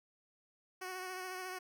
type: tone with vibrato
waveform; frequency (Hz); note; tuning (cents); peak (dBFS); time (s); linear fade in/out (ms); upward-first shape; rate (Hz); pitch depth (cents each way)
10% pulse; 370; F#4; 0; -33; 0.81-1.59; 10; sine; 14; 24
effects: none